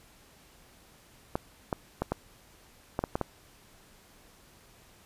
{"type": "clicks", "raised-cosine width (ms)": 1, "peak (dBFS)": -14, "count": 8, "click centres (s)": [1.355, 1.728, 2.02, 2.12, 2.991, 3.039, 3.155, 3.213], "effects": ["pink hiss -58 dBFS RMS until 5.05 s", "resampled to 32000 Hz"]}